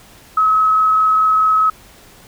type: tone with frequency modulation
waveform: sine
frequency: 1282 Hz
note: E6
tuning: 49 cents flat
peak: -10 dBFS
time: 0.37-1.7 s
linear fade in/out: 5 ms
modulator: 24.7 Hz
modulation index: 0.36
effects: pink hiss -44 dBFS RMS until 2.27 s